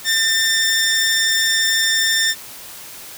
15% pulse tone with amplitude modulation, 1797 Hz, A6, 36 cents sharp, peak -7 dBFS, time 0.04-2.35 s, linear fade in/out 50 ms, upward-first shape sine, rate 218 Hz, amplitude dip 30%, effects white hiss -36 dBFS RMS until 3.17 s

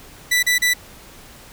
sawtooth tone bursts, 1975.5 Hz, B6, in tune, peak -11 dBFS, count 3, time 0.31-0.738 s, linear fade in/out 10 ms, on 120 ms, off 34 ms, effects pink hiss -43 dBFS RMS until 1.52 s

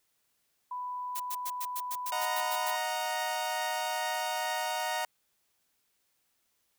sine tone, 993 Hz, B5, 9 cents sharp, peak -34 dBFS, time 0.71-2.76 s, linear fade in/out 5 ms
blue noise bursts, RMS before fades -37 dBFS, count 11, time 1.15-2.711 s, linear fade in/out 10 ms, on 51 ms, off 100 ms
sawtooth chord, D# minor, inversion none, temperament equal with one note detuned, 622.3 / 733.2 / 932.3 Hz, D#5 / F#5 / A#5, 0 / -16 / 0 cents, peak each -34 / -31 / -30 dBFS, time 2.12-5.05 s, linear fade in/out 2 ms
effects white hiss -75 dBFS RMS until 6.78 s

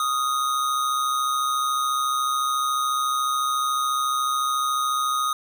square tone with amplitude modulation, 1244.5 Hz, D#6, in tune, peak -20 dBFS, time 0-5.33 s, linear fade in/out 2 ms, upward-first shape sine, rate 134 Hz, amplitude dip 45%, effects none

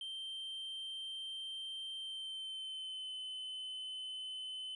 triangle tone with pitch glide, 3136 to 3041 Hz, G7 to F#7, 0 to +47 cents, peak -40 dBFS, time 0.01-4.75 s, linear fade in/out 2 ms, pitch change -53 cents, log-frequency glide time 1.97-3.13 s, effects resampled to 24000 Hz

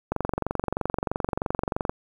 click train, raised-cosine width 1 ms, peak -11 dBFS, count 42, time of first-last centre 0.12-1.895 s, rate 23.1 Hz, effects 8-bit

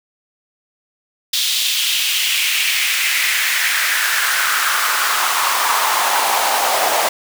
pink noise with high-pass filter sweep, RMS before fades -17 dBFS, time 1.33-7.09 s, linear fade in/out 5 ms, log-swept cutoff 3600 to 660 Hz, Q 2.8, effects none

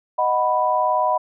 sine chord, B major, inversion first, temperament equal, 622.3 / 740 / 987.8 Hz, D#5 / F#5 / B5, 0 / 0 / 0 cents, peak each -22 / -22 / -19 dBFS, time 0.18-1.18 s, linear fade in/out 10 ms, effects none

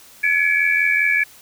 sine tone cluster, 1696 / 2251 / 2336 Hz, G#6 / C#7 / D7, +36 / +26 / -10 cents, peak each -19 dBFS, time 0.23-1.24 s, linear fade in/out 10 ms, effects white hiss -46 dBFS RMS until 1.41 s

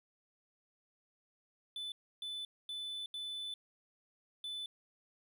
triangle tone bursts at uneven times, 3501 Hz, A7, 9 cents flat, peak -38 dBFS, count 5, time 1.76-1.92 / 2.22-2.45 / 2.69-3.06 / 3.14-3.54 / 4.44-4.66 s, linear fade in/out 2 ms, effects none

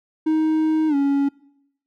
triangle tone with pitch glide, 314.1 to 279.8 Hz, D#4 to C#4, +16 to +16 cents, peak -14 dBFS, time 0.26-1.29 s, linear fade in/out 10 ms, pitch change -200 cents, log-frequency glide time 0.88-0.95 s, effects noise-tail reverb RT60 0.8 s tail -23 dB re dry

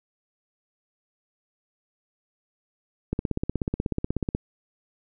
click train, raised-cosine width 3 ms, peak -12 dBFS, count 21, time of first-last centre 3.13-4.35 s, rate 16.4 Hz, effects none

